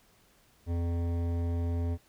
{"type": "tone with hard clipping", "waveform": "triangle", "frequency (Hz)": 85.3, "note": "F2", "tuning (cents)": -40, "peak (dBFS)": -30, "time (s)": [0.66, 1.98], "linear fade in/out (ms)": 50, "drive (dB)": 18, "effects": ["pink hiss -64 dBFS RMS until 2.08 s"]}